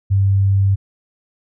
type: tone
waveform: sine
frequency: 98 Hz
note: G2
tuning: in tune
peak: -11 dBFS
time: 0.1-0.76 s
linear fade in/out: 20 ms
effects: none